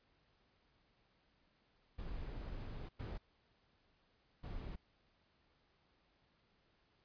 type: noise bursts at uneven times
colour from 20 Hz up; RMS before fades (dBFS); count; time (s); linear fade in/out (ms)
brown; -45; 3; 1.98-2.89 / 2.99-3.18 / 4.43-4.76; 10
effects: pink hiss -75 dBFS RMS until 7.04 s + resampled to 11025 Hz